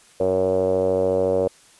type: tone with low-pass filter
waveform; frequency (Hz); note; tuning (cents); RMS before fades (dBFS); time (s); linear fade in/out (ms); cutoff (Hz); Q
5% pulse; 93.7; F#2; +22; -20; 0.2-1.48; 5; 520; 8.1
effects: white hiss -52 dBFS RMS until 1.79 s + resampled to 24000 Hz